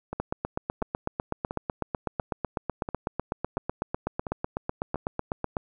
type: two click trains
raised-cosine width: 1 ms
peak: -18 / -13 dBFS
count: 8 / 44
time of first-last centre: 0.13-4.958 / 0.2-5.568 s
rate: 1.45 / 8.01 Hz
effects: none